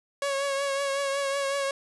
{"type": "tone with vibrato", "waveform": "sawtooth", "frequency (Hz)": 554.4, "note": "C#5", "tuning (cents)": 0, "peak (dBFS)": -22, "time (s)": [0.22, 1.71], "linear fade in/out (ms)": 2, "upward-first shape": "triangle", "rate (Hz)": 5.4, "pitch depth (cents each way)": 36, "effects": ["resampled to 24000 Hz", "8-bit"]}